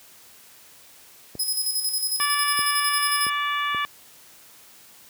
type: clicks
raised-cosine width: 2 ms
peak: -24 dBFS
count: 4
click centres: 1.353 / 2.591 / 3.267 / 3.747 s
type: tone with tremolo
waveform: 15% pulse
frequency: 5100 Hz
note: D#8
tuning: 42 cents sharp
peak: -16 dBFS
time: 1.39-3.3 s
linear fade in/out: 10 ms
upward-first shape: square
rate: 11 Hz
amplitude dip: 50%
type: harmonic tone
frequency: 580 Hz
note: D5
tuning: 22 cents flat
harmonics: 2 / 3 / 4 / 5 / 6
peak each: -25 / -29 / -31 / -33 / -35 dBFS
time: 2.2-3.85 s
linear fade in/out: 0 ms
effects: white hiss -50 dBFS RMS until 5.09 s + high-pass 60 Hz 12 dB/octave